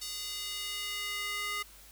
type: tone with high-pass filter sweep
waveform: square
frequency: 410.9 Hz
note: G#4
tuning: 18 cents flat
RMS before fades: -37 dBFS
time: 0.01-1.63 s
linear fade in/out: 10 ms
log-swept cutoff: 4500 to 1600 Hz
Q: 1.6
effects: added 50 Hz sine -58 dBFS peak until 1.91 s + white hiss -55 dBFS RMS until 1.91 s